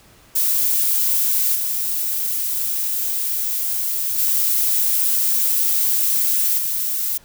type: noise with level steps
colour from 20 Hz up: violet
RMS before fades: -18 / -22 / -18 / -22 dBFS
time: 0.35-7.18 s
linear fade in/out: 10 ms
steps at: 1.55 / 4.18 / 6.58 s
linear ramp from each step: 5 ms
effects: pink hiss -50 dBFS RMS until 7.24 s